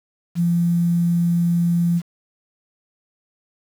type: tone with quantisation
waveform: sine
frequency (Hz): 171.7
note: F3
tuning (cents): -29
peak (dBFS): -15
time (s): 0.35-2.02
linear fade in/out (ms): 50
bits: 7
effects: none